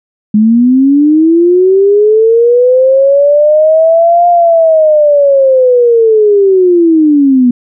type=linear two-way sweep; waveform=sine; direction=up then down; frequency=207.7 to 703 to 240.2 Hz; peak=-3 dBFS; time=0.34-7.51 s; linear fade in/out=5 ms; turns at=4.28 s; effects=none